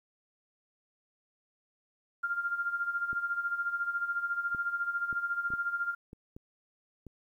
sine tone with tremolo, 1396.9 Hz, F6, in tune, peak -27 dBFS, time 2.23-5.95 s, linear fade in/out 10 ms, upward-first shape sine, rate 14 Hz, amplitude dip 70%
clicks, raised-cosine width 3 ms, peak -33 dBFS, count 8, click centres 3.13 / 4.548 / 5.128 / 5.504 / 5.537 / 6.131 / 6.365 / 7.067 s
effects 11-bit

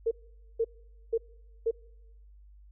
sine tone bursts, 455.9 Hz, A#4, 39 cents flat, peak -23 dBFS, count 4, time 0.06-1.712 s, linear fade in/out 10 ms, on 53 ms, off 480 ms, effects noise-tail reverb RT60 1.0 s tail -24 dB re dry + added 50 Hz sine -51 dBFS peak until 2.71 s

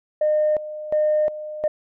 sine tone with tremolo, 609 Hz, D#5, 37 cents flat, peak -15 dBFS, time 0.21-1.68 s, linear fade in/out 5 ms, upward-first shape square, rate 1.4 Hz, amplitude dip 80%, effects tanh soft clip ceiling -12 dBFS

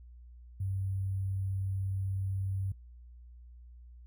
sine tone with sample-and-hold, 96.4 Hz, G2, 28 cents flat, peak -31 dBFS, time 0.6-2.72 s, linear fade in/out 5 ms, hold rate 11025 Hz, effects noise-tail reverb RT60 0.1 s tail -19 dB re dry + added 60 Hz sine -49 dBFS peak until 4.06 s

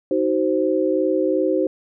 sine chord, C diminished, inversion first, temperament just, 314 / 376.7 / 523.3 Hz, Eb4 / Gb4 / C5, +16 / +31 / 0 cents, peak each -21 dBFS, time 0.11-1.67 s, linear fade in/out 2 ms, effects none

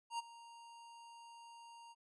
square tone with ADSR envelope, 932.3 Hz, A#5, in tune, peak -37 dBFS, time 0.1-1.95 s, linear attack 88 ms, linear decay 21 ms, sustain -18 dB, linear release 37 ms, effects resampled to 24000 Hz

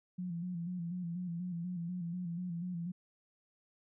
sine tone with vibrato, 174.9 Hz, F3, 3 cents sharp, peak -36 dBFS, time 0.18-2.92 s, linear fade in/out 10 ms, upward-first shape square, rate 4.1 Hz, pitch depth 57 cents each way, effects none

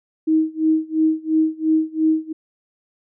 sine tone with tremolo, 316.1 Hz, D#4, 27 cents sharp, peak -12 dBFS, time 0.27-2.33 s, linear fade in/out 10 ms, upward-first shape sine, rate 2.9 Hz, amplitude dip 95%, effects none

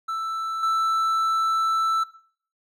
triangle tone with level steps, 1324 Hz, E6, 7 cents sharp, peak -23 / -17 dBFS, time 0.08-2.04 s, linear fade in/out 10 ms, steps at 0.63 s, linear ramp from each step 2 ms, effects noise-tail reverb RT60 0.5 s tail -17 dB re dry

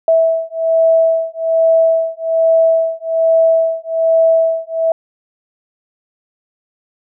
sine beating tone pair, 653 / 654.2 Hz, E5 / E5, -17 / -13 cents, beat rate 1.2 Hz, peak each -13 dBFS, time 0.08-4.92 s, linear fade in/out 2 ms, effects none

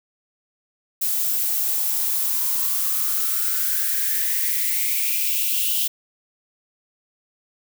violet noise with high-pass filter sweep, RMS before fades -22 dBFS, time 1.01-5.88 s, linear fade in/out 10 ms, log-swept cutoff 610 to 3100 Hz, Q 6.5, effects none

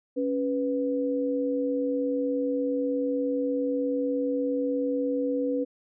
sine tone pair together, 277.2 / 493.9 Hz, C#4 / B4, 0 / 0 cents, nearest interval minor seventh, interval 1000 cents, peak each -27 / -27 dBFS, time 0.16-5.65 s, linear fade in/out 20 ms, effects none

